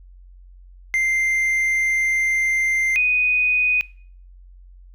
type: tone pair in turn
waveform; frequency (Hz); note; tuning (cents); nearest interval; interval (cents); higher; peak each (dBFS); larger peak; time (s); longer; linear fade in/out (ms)
triangle / sine; 2091 / 2489; C7 / D#7; -2 / 0; minor third; 302; second; -15; neither; 0.94-2.96 / 2.96-3.81; first; 0
effects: noise-tail reverb RT60 0.5 s tail -21 dB re dry + added 45 Hz sine -42 dBFS peak until 4.94 s